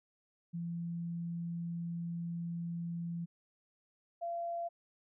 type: tone pair in turn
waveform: sine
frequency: 169.9 / 683.7 Hz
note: F3 / F5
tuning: -47 / -37 cents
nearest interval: 2 octaves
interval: 2410 cents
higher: second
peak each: -36 / -35 dBFS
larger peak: second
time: 0.53-3.26 / 4.21-4.69 s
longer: first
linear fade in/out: 20 ms
effects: none